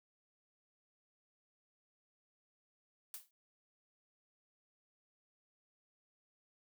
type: noise with exponential decay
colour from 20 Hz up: blue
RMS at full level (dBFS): -43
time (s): 3.14-3.31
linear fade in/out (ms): 1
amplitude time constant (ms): 35
effects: none